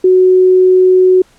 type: tone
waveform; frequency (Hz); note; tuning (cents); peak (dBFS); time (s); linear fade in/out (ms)
sine; 370; F#4; 0; -4; 0.04-1.22; 5
effects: pink hiss -49 dBFS RMS until 1.38 s + low-pass 10000 Hz 12 dB/octave